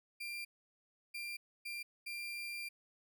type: tone bursts at uneven times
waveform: 35% pulse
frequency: 2379 Hz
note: D7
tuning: 22 cents sharp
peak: -39 dBFS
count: 4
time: 0.2-0.45 / 1.14-1.37 / 1.65-1.83 / 2.06-2.69 s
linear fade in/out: 10 ms
effects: none